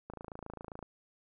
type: click train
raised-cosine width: 1 ms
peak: -29 dBFS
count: 21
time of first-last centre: 0.1-0.827 s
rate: 27.5 Hz
effects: none